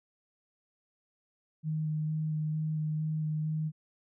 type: tone with vibrato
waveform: sine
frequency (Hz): 155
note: D#3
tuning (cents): -6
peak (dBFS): -29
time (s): 1.63-3.72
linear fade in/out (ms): 50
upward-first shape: square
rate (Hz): 2.2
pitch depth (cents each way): 10
effects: none